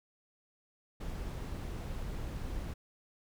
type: noise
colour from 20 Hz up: brown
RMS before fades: -39 dBFS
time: 1-2.74 s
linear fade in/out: 10 ms
effects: none